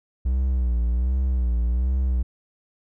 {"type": "tone with vibrato", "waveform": "triangle", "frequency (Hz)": 61.74, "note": "B1", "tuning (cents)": 0, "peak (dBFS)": -17, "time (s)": [0.25, 2.23], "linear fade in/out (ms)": 10, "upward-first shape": "sine", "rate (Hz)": 1.3, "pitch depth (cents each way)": 95, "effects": []}